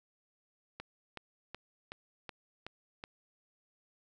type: click train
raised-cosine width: 0.3 ms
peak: -26 dBFS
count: 7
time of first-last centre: 0.8-3.039 s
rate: 2.68 Hz
effects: none